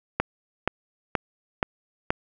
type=click train; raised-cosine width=0.5 ms; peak=-6 dBFS; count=5; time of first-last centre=0.2-2.105 s; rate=2.1 Hz; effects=none

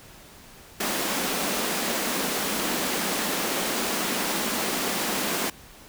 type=high-pass noise; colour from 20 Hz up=pink; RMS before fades=-27 dBFS; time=0.8-5.5 s; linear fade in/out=5 ms; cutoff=180 Hz; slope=48 dB/octave; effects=pink hiss -48 dBFS RMS until 5.88 s

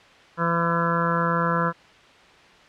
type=harmonic tone; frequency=168.6 Hz; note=E3; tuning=39 cents sharp; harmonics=1 / 2 / 3 / 4 / 6 / 7 / 8 / 9 / 10; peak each=-25 / -35 / -28 / -35 / -26 / -32 / -26 / -33 / -32 dBFS; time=0.37-1.73 s; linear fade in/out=50 ms; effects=white hiss -50 dBFS RMS until 2.68 s + low-pass 3000 Hz 12 dB/octave

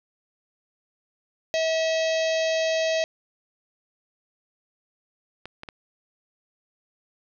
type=harmonic tone; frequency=645 Hz; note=E5; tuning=38 cents flat; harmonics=1 / 3 / 4 / 5 / 6 / 7 / 8 / 9 / 10; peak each=-22 / -33 / -33 / -36 / -36 / -38 / -41 / -43 / -40 dBFS; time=1.54-3.04 s; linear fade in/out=0 ms
type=clicks; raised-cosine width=0.3 ms; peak=-21 dBFS; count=3; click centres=5.456 / 5.634 / 5.688 s
effects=none

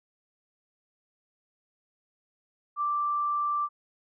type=tone; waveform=sine; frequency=1174.7 Hz; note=D6; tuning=in tune; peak=-25 dBFS; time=2.76-3.69 s; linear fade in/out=50 ms; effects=none

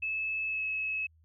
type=tone with pitch glide; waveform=sine; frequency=2605 to 2581 Hz; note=E7 to E7; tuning=-21 to -37 cents; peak=-30 dBFS; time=0.02-1.07 s; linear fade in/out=10 ms; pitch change=-16 cents; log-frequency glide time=0.47-0.63 s; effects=added 80 Hz sine -60 dBFS peak until 1.24 s

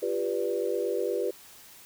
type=chord; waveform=sine; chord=G dominant seventh; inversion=third; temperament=equal with one note detuned; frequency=349.2 / 397.5 / 493.9 / 587.3 Hz; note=F4 / G4 / B4 / D5; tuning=0 / +24 / 0 / 0 cents; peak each=-33 / -30 / -30 / -36 dBFS; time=0.02-1.31 s; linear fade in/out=10 ms; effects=white hiss -51 dBFS RMS until 1.85 s

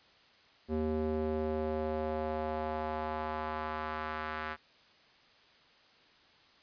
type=tone with band-pass filter sweep; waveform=square; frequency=77.78 Hz; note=D#2; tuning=in tune; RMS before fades=-35 dBFS; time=0.68-4.57 s; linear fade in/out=50 ms; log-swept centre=330 to 1500 Hz; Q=1.7; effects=white hiss -62 dBFS RMS until 6.62 s + resampled to 11025 Hz

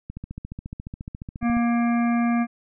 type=click train; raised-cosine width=5 ms; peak=-21 dBFS; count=22; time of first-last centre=0.1-1.569 s; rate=14.3 Hz
type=harmonic tone; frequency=236 Hz; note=A#3; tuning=22 cents sharp; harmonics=1 / 3 / 5 / 7 / 9 / 10; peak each=-19 / -29 / -33 / -36 / -38 / -39 dBFS; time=1.41-2.47 s; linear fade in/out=50 ms
effects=none

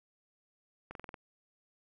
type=slowing click train; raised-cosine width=0.5 ms; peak=-29 dBFS; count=6; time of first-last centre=0.91-1.142 s; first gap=42 ms; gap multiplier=1.05; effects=none

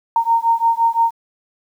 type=beating tone pair; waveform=sine; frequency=918 / 923.8 Hz; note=A#5 / A#5; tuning=-27 / -16 cents; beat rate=5.8 Hz; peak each=-16 dBFS; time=0.16-1.11 s; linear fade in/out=2 ms; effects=8-bit

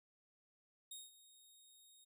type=tone with ADSR envelope; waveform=15% pulse; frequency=3729 Hz; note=A#7; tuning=in tune; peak=-40 dBFS; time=0.91-2.05 s; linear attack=5 ms; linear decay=190 ms; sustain=-16 dB; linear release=15 ms; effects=none

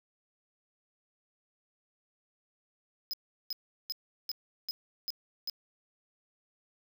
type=tone bursts; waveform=square; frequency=5060 Hz; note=D#8; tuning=28 cents sharp; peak=-33 dBFS; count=7; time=3.11-5.498 s; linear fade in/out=0 ms; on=24 ms; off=370 ms; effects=none

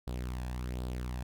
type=tone with flanger; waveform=sawtooth; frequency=62 Hz; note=B1; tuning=7 cents sharp; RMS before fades=-37 dBFS; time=0.07-1.23 s; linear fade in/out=5 ms; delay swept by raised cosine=0.23 to 1.19 ms; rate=1.3 Hz; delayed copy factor=+0.55; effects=none

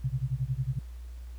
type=tone with tremolo; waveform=sine; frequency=130 Hz; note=C3; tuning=11 cents flat; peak=-24 dBFS; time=0.04-0.79 s; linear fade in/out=5 ms; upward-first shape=sine; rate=11 Hz; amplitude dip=100%; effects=added 60 Hz sine -39 dBFS peak until 1.38 s + pink hiss -61 dBFS RMS until 1.38 s

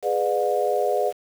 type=chord; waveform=sine; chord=G# diminished seventh; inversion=none; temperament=just; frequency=415.3 / 498.4 / 598 / 717.6 Hz; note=G#4 / B4 / D5 / F5; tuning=0 / +16 / +31 / +47 cents; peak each=-25 dBFS; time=0.02-1.13 s; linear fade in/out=50 ms; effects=7-bit

